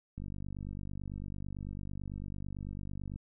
click train, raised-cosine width 5 ms, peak -29 dBFS, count 147, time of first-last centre 0.18-3.16 s, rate 49 Hz, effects none

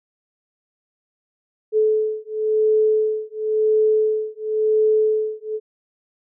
sine beating tone pair, 432 / 432.95 Hz, A4 / A4, -32 / -28 cents, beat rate 0.95 Hz, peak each -19 dBFS, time 1.72-5.6 s, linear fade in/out 50 ms, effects none

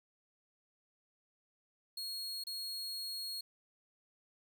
40% pulse tone with dropouts, 4300 Hz, C8, 47 cents sharp, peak -38 dBFS, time 1.97-3.41 s, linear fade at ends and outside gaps 5 ms, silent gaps 2.439-2.468 s, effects 13-bit

